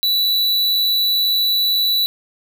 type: tone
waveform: square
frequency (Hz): 3951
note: B7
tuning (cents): 0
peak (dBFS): -15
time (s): 0.03-2.06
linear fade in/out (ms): 0
effects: none